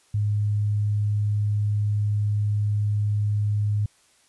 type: tone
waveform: sine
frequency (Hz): 104.1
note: G#2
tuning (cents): +5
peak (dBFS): -20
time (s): 0.14-3.86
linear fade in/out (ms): 5
effects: white hiss -60 dBFS RMS until 4.28 s + resampled to 24000 Hz